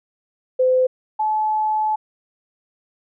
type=tone pair in turn; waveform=sine; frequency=512 / 861.1 Hz; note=C5 / A5; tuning=-38 / -38 cents; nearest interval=major sixth; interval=900 cents; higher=second; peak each=-13 / -17 dBFS; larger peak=first; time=0.59-0.87 / 1.19-1.96 s; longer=second; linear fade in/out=10 ms; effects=none